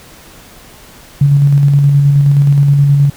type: tone with tremolo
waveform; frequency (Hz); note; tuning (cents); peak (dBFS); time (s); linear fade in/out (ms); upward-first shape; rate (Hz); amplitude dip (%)
sine; 141.9; C#3; +41; -4; 1.21-3.1; 5; square; 9.5; 25
effects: pink hiss -38 dBFS RMS until 3.16 s